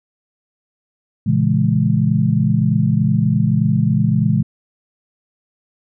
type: chord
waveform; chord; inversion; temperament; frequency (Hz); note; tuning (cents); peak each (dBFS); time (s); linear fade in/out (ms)
sine; A# half-diminished seventh; none; just; 116.54 / 139.85 / 167.82 / 209.8; A#2 / C#3 / E3 / G#3; 0 / +16 / +31 / +18; -18; 1.26-4.43; 10
effects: none